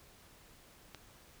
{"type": "click", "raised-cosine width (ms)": 0.2, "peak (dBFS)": -29, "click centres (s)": 0.947, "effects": ["pink hiss -60 dBFS RMS until 1.4 s"]}